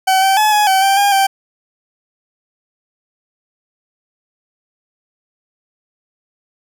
40% pulse tone with pitch steps, 760 / 773 / 854 / 839 / 766 / 783 / 807 / 780 Hz, F#5 / G5 / G#5 / G#5 / G5 / G5 / G#5 / G5, +46 / -24 / +48 / +17 / -40 / -2 / -50 / -9 cents, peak -9 dBFS, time 0.07-1.27 s, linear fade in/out 10 ms, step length 150 ms, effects none

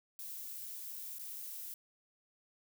violet noise with dropouts, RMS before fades -45 dBFS, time 0.19-1.74 s, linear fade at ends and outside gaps 2 ms, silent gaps 1.186-1.193 s, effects none

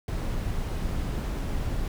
brown noise, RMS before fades -29 dBFS, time 0.08-1.88 s, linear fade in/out 2 ms, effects none

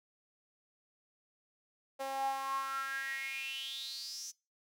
sawtooth tone with high-pass filter sweep, 270 Hz, C#4, 45 cents flat, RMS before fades -39 dBFS, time 1.99-4.32 s, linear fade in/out 20 ms, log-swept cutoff 620 to 6200 Hz, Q 9.3, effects noise-tail reverb RT60 0.3 s tail -23 dB re dry

